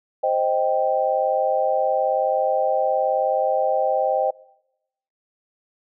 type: chord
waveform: sine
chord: C minor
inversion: none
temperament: equal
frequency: 523.3 / 622.3 / 784 Hz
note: C5 / Eb5 / G5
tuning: 0 / 0 / 0 cents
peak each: -22 dBFS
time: 0.23-4.31 s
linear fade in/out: 10 ms
effects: noise-tail reverb RT60 0.9 s tail -23 dB re dry